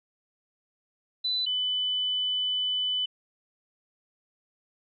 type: tone pair in turn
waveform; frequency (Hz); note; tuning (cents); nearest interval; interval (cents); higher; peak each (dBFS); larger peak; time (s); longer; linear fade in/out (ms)
sine; 3997 / 3000; B7 / F#7; +20 / +23; perfect fourth; 497; first; -25; neither; 1.24-1.46 / 1.46-3.06; second; 10
effects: none